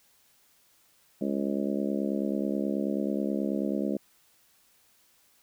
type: harmonic tone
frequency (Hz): 69.3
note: C#2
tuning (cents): 0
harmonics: 3 / 4 / 5 / 6 / 7 / 8 / 9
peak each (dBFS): -30 / -32 / -34 / -41 / -39 / -37 / -40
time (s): 1.21-3.97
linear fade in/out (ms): 5
effects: white hiss -64 dBFS RMS until 5.42 s